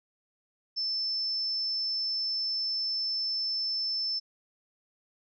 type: tone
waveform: sine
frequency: 5290 Hz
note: E8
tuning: 5 cents sharp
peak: -28 dBFS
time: 0.76-4.2 s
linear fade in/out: 20 ms
effects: none